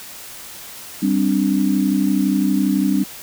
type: chord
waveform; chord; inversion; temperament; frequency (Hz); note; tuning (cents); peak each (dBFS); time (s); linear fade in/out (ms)
sine; G suspended fourth; none; equal; 196 / 261.6 / 293.7; G3 / C4 / D4; 0 / 0 / 0; -18 / -20 / -19; 1.02-3.04; 10
effects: white hiss -36 dBFS RMS until 3.22 s